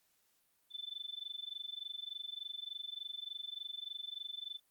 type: tone with amplitude modulation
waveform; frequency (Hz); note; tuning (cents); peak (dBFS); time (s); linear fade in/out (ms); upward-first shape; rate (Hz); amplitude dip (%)
sine; 3520; A7; 0; -38; 0.7-4.6; 50; sine; 23.4; 95
effects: white hiss -75 dBFS RMS until 4.7 s + Opus 48 kbps